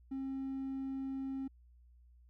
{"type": "tone", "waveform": "triangle", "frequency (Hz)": 268.1, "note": "C4", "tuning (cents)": 42, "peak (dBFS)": -34, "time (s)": [0.11, 1.48], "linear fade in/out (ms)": 10, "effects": ["tanh soft clip ceiling -31 dBFS", "added 60 Hz sine -59 dBFS peak until 2.29 s"]}